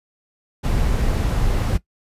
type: noise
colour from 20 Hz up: brown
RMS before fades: -19 dBFS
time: 0.63-1.78 s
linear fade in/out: 20 ms
effects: noise-tail reverb RT60 0.1 s tail -18 dB re dry + resampled to 32000 Hz